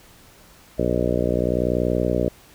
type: harmonic tone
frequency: 60.7 Hz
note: B1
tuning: 29 cents flat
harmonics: 1 / 2 / 3 / 4 / 5 / 6 / 7 / 8 / 9 / 10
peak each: -28 / -28 / -28 / -28 / -28 / -28 / -28 / -28 / -28 / -28 dBFS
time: 0.78-2.29 s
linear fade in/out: 10 ms
effects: pink hiss -50 dBFS RMS until 2.54 s